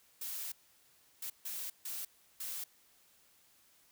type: noise bursts at uneven times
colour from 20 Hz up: blue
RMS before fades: -41 dBFS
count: 5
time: 0.21-0.52 / 1.22-1.3 / 1.45-1.7 / 1.85-2.05 / 2.4-2.64 s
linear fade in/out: 5 ms
effects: white hiss -67 dBFS RMS until 3.91 s